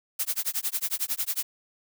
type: noise with tremolo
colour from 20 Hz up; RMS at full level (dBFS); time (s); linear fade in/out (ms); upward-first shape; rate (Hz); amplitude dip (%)
blue; -26; 0.19-1.43; 5; sine; 11; 100
effects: none